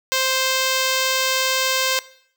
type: tone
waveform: 5% pulse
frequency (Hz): 523.3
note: C5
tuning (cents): 0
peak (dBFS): -6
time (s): 0.12-1.99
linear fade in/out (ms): 0
effects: noise-tail reverb RT60 0.6 s tail -18 dB re dry